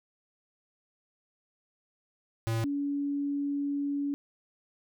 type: tone pair in turn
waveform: square / sine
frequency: 113.4 / 284.1 Hz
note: A#2 / C#4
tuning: -47 / +43 cents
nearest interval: octave + major third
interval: 1590 cents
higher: second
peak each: -28 dBFS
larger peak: neither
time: 2.47-2.64 / 2.64-4.14 s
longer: second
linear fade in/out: 0 ms
effects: none